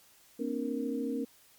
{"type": "tone cluster", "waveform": "sine", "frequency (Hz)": [232.7, 266.8, 300.3, 466.8], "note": ["A#3", "C4", "D4", "A#4"], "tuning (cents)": [-3, 34, 39, 2], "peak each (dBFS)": [-37, -34, -38, -37], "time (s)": [0.39, 1.25], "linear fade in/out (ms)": 10, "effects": ["white hiss -61 dBFS RMS until 1.58 s", "MP3 96 kbps"]}